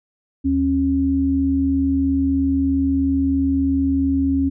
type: tone pair together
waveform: sine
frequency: 76.4 / 272.3 Hz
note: D#2 / C#4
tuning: -31 / -31 cents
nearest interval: octave + minor seventh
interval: 2200 cents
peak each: -23 / -16 dBFS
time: 0.44-4.5 s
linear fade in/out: 20 ms
effects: none